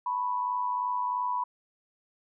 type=tone with amplitude modulation; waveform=sine; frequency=987.8 Hz; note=B5; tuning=in tune; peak=-24 dBFS; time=0.06-1.44 s; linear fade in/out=5 ms; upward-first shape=sine; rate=103 Hz; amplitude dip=60%; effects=none